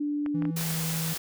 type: tone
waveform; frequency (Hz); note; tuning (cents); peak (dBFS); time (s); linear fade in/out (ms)
sine; 293.1; D4; -3; -26; 0-0.51; 10
type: clicks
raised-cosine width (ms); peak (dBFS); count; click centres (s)
0.5; -24; 5; 0.262 / 0.423 / 0.453 / 0.611 / 0.706
type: tone with pitch glide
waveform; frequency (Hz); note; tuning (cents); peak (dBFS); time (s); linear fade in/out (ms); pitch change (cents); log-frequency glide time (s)
triangle; 164.81 to 162.26; E3 to E3; 0 to -27; -27; 0.34-1.14; 10; -27; 0.59-0.71
type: noise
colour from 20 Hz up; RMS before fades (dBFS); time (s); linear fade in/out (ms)
white; -33; 0.56-1.18; 10
effects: none